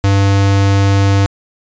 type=tone; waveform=square; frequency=98.8 Hz; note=G2; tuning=14 cents sharp; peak=-9 dBFS; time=0.04-1.26 s; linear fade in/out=0 ms; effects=resampled to 16000 Hz